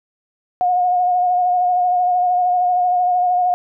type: tone with vibrato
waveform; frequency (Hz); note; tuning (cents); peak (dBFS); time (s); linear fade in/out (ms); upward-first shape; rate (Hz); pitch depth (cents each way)
sine; 721; F#5; -45; -13; 0.61-3.54; 0; sine; 13; 25
effects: none